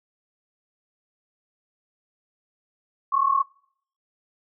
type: tone pair together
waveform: sine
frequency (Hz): 1079 / 1117.1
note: C#6 / C#6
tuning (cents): -47 / +13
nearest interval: minor second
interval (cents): 60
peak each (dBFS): -21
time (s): 3.12-3.43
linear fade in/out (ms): 10
effects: noise-tail reverb RT60 0.6 s tail -23 dB re dry